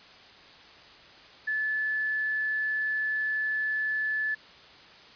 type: tone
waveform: sine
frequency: 1734 Hz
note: A6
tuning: 26 cents flat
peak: -26 dBFS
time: 1.47-4.35 s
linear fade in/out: 10 ms
effects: white hiss -51 dBFS RMS until 5.15 s + resampled to 11025 Hz